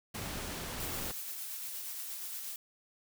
pink noise, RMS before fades -40 dBFS, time 0.14-1.12 s, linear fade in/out 10 ms
blue noise with tremolo, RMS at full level -40 dBFS, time 0.8-2.56 s, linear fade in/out 2 ms, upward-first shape triangle, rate 8.5 Hz, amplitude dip 30%
effects none

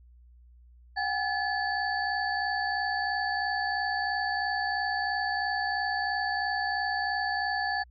sine tone cluster, 739 / 802 / 1721 / 4526 Hz, F#5 / G5 / A6 / C#8, -2 / +39 / -39 / +35 cents, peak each -34 / -32 / -30 / -37 dBFS, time 0.96-7.84 s, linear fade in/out 20 ms, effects added 60 Hz sine -52 dBFS peak until 7.9 s

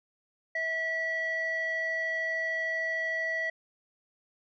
sine tone pair together, 650 / 1947.8 Hz, E5 / B6, -24 / -24 cents, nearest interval octave + perfect fifth, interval 1900 cents, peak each -34 / -28 dBFS, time 0.55-3.5 s, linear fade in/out 5 ms, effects tanh soft clip ceiling -24 dBFS

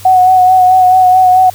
sine tone with vibrato, 740 Hz, F#5, in tune, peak -3 dBFS, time 0.05-1.5 s, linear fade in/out 5 ms, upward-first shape sine, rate 4.6 Hz, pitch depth 24 cents each way, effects added 97 Hz sine -33 dBFS peak until 1.54 s + white hiss -34 dBFS RMS until 1.54 s

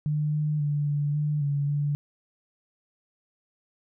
sine tone with pitch steps, 150.1 / 151.1 / 146.4 / 145.6 / 149.2 / 142.7 / 145.3 Hz, D3 / D3 / D3 / D3 / D3 / D3 / D3, +38 / +50 / -5 / -15 / +28 / -49 / -18 cents, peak -23 dBFS, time 0.06-1.95 s, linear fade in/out 0 ms, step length 270 ms, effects none

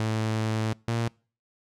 sawtooth tone pair in turn, 110 / 115.9 Hz, A2 / A#2, 0 / -10 cents, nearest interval minor second, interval 90 cents, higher second, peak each -21 dBFS, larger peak neither, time 0-0.73 / 0.88-1.08 s, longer first, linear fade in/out 0 ms, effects noise-tail reverb RT60 0.4 s tail -26 dB re dry + low-pass 8000 Hz 12 dB/octave

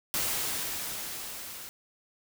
white noise with level ramp, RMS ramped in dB -29 to -43 dBFS, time 0.14-1.69 s, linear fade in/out 0 ms, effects none

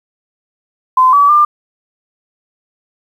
sine tone with pitch steps, 1027 / 1145 / 1195 Hz, C6 / D6 / D6, -33 / -44 / +30 cents, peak -5 dBFS, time 0.97-1.45 s, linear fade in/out 5 ms, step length 160 ms, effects 7-bit

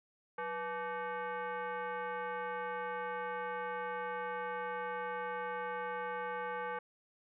sine tone with frequency modulation, 185 Hz, F#3, in tune, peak -36 dBFS, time 0.38-6.79 s, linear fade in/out 5 ms, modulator 675 Hz, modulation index 2.2, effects none

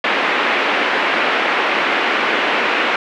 white band-pass noise, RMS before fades -17 dBFS, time 0.04-2.96 s, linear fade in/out 2 ms, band 260 to 2600 Hz, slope 24 dB/octave, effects none

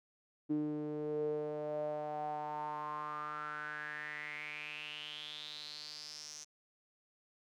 sawtooth tone with band-pass filter sweep, 150.4 Hz, D3, 42 cents sharp, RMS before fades -41 dBFS, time 0.49-6.45 s, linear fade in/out 20 ms, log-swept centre 310 to 6100 Hz, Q 7.3, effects none

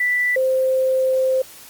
sine tone pair in turn, 1975.5 / 521.8 Hz, B6 / C5, 0 / -5 cents, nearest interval octave + major seventh, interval 2305 cents, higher first, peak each -16 / -15 dBFS, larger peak second, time 0-0.36 / 0.36-1.42 s, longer second, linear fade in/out 5 ms, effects white hiss -42 dBFS RMS until 1.69 s + Opus 32 kbps

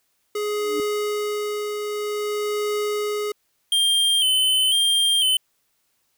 square tone with tremolo, 418 Hz, G#4, 11 cents sharp, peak -22 dBFS, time 0.35-3.32 s, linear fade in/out 5 ms, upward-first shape triangle, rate 0.52 Hz, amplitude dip 40%
sine tone with exponential growth, 300.1 Hz, D4, 38 cents sharp, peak -24 dBFS, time 0.49-0.8 s, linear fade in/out 0 ms, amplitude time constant 67 ms
square tone with vibrato, 3117 Hz, G7, 11 cents flat, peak -17 dBFS, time 3.72-5.37 s, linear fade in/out 2 ms, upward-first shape square, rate 1 Hz, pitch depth 42 cents each way
effects white hiss -69 dBFS RMS until 6.17 s

